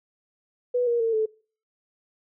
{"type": "tone with pitch steps", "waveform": "sine", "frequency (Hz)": [492.1, 472.9, 454.4, 436.6], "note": ["B4", "A#4", "A#4", "A4"], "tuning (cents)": [-6, 25, -44, -13], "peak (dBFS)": -20, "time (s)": [0.74, 1.26], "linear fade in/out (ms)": 10, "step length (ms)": 130, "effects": ["noise-tail reverb RT60 0.4 s tail -23 dB re dry"]}